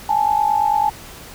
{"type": "tone pair together", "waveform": "sine", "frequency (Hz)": [826, 875.1], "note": ["G#5", "A5"], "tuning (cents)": [-10, -10], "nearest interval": "minor second", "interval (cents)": 100, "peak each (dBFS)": -17, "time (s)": [0.09, 0.9], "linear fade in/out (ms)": 5, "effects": ["pink hiss -38 dBFS RMS until 1.34 s"]}